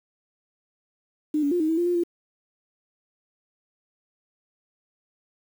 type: tone with pitch steps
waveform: sine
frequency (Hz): 303.1 / 285.1 / 353 / 313.1 / 324.1 / 347.4 / 352.8 / 344.7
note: D#4 / C#4 / F4 / D#4 / E4 / F4 / F4 / F4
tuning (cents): -45 / +49 / +19 / +11 / -29 / -9 / +18 / -23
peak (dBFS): -20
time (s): 1.34-2.036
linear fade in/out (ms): 5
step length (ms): 87
effects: 8-bit